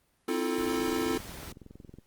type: chord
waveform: square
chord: F major seventh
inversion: second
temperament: equal with one note detuned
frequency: 261.6 / 321.4 / 349.2 / 440 Hz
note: C4 / E4 / F4 / A4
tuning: 0 / -44 / 0 / 0 cents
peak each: -34 dBFS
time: 0.28-1.18 s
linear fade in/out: 5 ms
type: noise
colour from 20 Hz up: pink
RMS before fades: -44 dBFS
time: 0.58-1.52 s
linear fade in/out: 0 ms
type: click train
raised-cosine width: 3 ms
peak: -34 dBFS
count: 25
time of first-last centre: 0.88-1.986 s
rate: 21.7 Hz
effects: pink hiss -70 dBFS RMS until 2.06 s + Opus 32 kbps